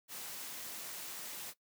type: noise with amplitude modulation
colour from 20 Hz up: white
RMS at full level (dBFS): -43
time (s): 0.08-1.54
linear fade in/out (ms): 50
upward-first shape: sine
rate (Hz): 287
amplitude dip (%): 40
effects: noise-tail reverb RT60 0.1 s tail -17 dB re dry + high-pass 150 Hz 12 dB/octave